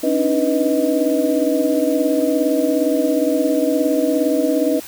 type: tone cluster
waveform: sine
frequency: 274 / 296.2 / 313.4 / 493.4 / 628 Hz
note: C#4 / D4 / D#4 / B4 / D#5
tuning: -20 / +15 / +13 / -2 / +16 cents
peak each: -21 dBFS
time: 0.03-4.8 s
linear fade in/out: 10 ms
effects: white hiss -36 dBFS RMS until 4.87 s